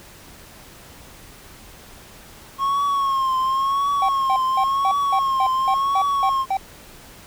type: tone with vibrato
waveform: triangle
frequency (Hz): 1086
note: C#6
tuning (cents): -36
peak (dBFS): -16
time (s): 2.58-6.46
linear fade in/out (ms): 50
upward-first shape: triangle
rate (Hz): 0.94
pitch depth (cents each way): 79
type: tone bursts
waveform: triangle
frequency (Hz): 775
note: G5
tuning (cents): -20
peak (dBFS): -16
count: 10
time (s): 4.02-6.57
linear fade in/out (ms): 2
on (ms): 66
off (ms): 210
effects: pink hiss -44 dBFS RMS until 7.26 s